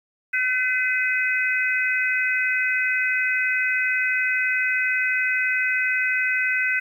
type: harmonic tone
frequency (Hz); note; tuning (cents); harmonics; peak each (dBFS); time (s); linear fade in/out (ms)
507; B4; +45; 3 / 4 / 5; -23 / -24 / -25; 0.33-6.8; 10
effects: 9-bit